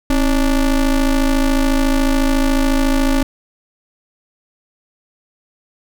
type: ring-modulated tone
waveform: square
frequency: 147 Hz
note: D3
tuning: 2 cents sharp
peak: -10 dBFS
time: 0.1-3.23 s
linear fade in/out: 2 ms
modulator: 120 Hz
effects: none